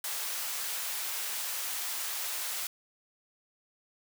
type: high-pass noise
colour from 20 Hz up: white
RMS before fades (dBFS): -35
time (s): 0.04-2.67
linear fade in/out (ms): 2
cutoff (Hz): 700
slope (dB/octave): 12
effects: none